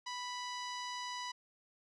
sawtooth tone with low-pass filter, 987.8 Hz, B5, in tune, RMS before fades -42 dBFS, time 0.06-1.32 s, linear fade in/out 10 ms, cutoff 5400 Hz, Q 2.2, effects none

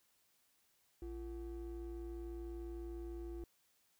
triangle ring-modulated tone, 199.9 Hz, G3, 34 cents sharp, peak -38 dBFS, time 1.02-3.44 s, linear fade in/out 2 ms, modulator 143 Hz, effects white hiss -75 dBFS RMS until 3.99 s

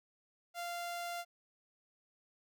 sawtooth tone, 694 Hz, F5, 11 cents flat, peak -35 dBFS, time 0.54-1.25 s, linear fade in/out 50 ms, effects none

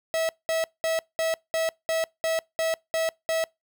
45% pulse tone bursts, 649 Hz, E5, 27 cents flat, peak -23 dBFS, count 10, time 0.14-3.44 s, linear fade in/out 0 ms, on 150 ms, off 200 ms, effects noise-tail reverb RT60 0.2 s tail -25 dB re dry

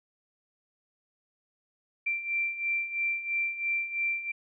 sine beating tone pair, 2353 / 2356 Hz, D7 / D7, +3 / +5 cents, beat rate 3 Hz, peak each -34 / -29 dBFS, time 2.06-4.32 s, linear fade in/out 10 ms, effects none

